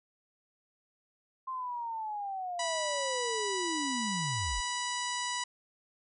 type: linear sweep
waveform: sine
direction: down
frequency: 1056 to 35.16 Hz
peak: -34 dBFS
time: 1.47-4.61 s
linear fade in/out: 10 ms
type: harmonic tone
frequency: 981 Hz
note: B5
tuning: 12 cents flat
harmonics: 1 / 2 / 3 / 4 / 5 / 6 / 7 / 8 / 9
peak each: -36 / -39 / -41 / -42 / -43 / -44 / -44 / -45 / -46 dBFS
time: 2.59-5.44 s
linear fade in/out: 5 ms
effects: none